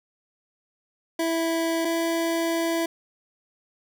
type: tone pair in turn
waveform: 25% pulse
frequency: 329.6 / 332.1 Hz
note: E4 / E4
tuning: 0 / +13 cents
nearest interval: unison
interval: 13 cents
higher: second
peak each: -19 dBFS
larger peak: neither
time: 1.19-1.85 / 1.85-2.86 s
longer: second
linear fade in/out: 5 ms
effects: none